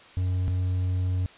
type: tone pair in turn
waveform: triangle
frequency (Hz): 91.6 / 91.6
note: F#2 / F#2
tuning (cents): -17 / -17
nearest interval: unison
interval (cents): 0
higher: neither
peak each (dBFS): -21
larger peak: neither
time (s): 0.17-0.48 / 0.48-1.26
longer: second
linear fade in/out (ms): 0
effects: white hiss -50 dBFS RMS until 1.37 s + resampled to 8000 Hz